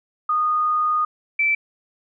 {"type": "tone pair in turn", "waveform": "sine", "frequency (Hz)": [1232, 2326], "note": ["D#6", "D7"], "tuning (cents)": [-17, -17], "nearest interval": "major seventh", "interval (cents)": 1100, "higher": "second", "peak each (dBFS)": [-17, -16], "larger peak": "second", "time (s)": [[0.29, 1.05], [1.39, 1.55]], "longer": "first", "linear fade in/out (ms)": 5, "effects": []}